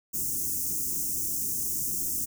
white band-stop noise, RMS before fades -30 dBFS, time 0.13-2.26 s, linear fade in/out 20 ms, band 370 to 5900 Hz, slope 48 dB/octave, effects none

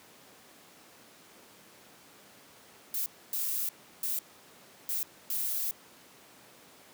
violet noise bursts at uneven times, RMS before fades -32 dBFS, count 5, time 2.94-3.06 / 3.33-3.69 / 4.03-4.19 / 4.89-5.03 / 5.3-5.71 s, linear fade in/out 2 ms, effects pink hiss -55 dBFS RMS until 6.93 s + high-pass 200 Hz 12 dB/octave

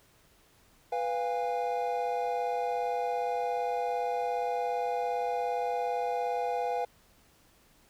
triangle chord, F diminished, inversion second, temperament equal with one note detuned, 493.9 / 698.5 / 815.9 Hz, Cb5 / F5 / Ab5, 0 / 0 / -31 cents, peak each -31 dBFS, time 0.92-6.85 s, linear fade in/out 5 ms, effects pink hiss -63 dBFS RMS until 7.89 s

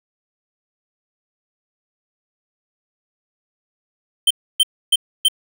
square tone bursts, 3115 Hz, G7, 12 cents flat, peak -11 dBFS, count 4, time 4.27-5.284 s, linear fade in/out 5 ms, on 36 ms, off 290 ms, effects none

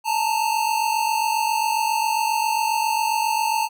square tone pair together, 868.6 / 916 Hz, A5 / A#5, -23 / -31 cents, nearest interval minor second, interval 92 cents, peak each -23 dBFS, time 0.04-3.69 s, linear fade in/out 50 ms, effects none

